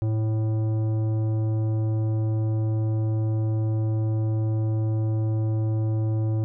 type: tone with tanh clipping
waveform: sine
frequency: 109.7 Hz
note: A2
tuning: 5 cents flat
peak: -23 dBFS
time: 0.02-6.44 s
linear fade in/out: 0 ms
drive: 12 dB
effects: none